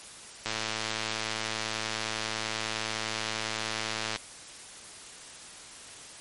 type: click train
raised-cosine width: 0.2 ms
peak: -13 dBFS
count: 408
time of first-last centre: 0.46-4.16 s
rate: 110 Hz
effects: white hiss -46 dBFS RMS until 6.2 s + MP3 48 kbps